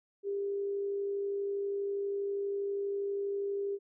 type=tone with amplitude modulation; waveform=sine; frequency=400 Hz; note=G4; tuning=35 cents sharp; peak=-30 dBFS; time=0.23-3.79 s; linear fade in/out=50 ms; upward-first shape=sine; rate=52.4 Hz; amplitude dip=25%; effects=none